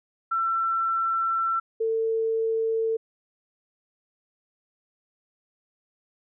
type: tone pair in turn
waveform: sine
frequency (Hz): 1344 / 448.5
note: E6 / A4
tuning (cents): +33 / +33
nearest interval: octave + perfect fifth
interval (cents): 1900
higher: first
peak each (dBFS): -22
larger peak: neither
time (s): 0.31-1.6 / 1.8-2.97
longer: first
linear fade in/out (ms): 10
effects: none